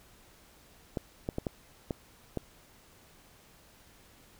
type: clicks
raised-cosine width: 2 ms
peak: -18 dBFS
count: 6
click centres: 0.972 / 1.289 / 1.384 / 1.468 / 1.908 / 2.373 s
effects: pink hiss -59 dBFS RMS until 4.39 s